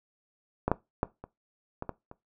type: clicks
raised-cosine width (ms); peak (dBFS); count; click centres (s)
1; -12 / -9 / -11 / -27 / -20 / -19 / -30; 7; 0.68 / 0.716 / 1.031 / 1.24 / 1.824 / 1.893 / 2.114
effects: noise-tail reverb RT60 0.2 s tail -19 dB re dry